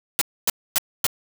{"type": "noise bursts", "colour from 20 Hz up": "white", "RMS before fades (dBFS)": -19, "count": 4, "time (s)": [0.19, 1.066], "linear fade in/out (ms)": 0, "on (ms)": 24, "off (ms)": 260, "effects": []}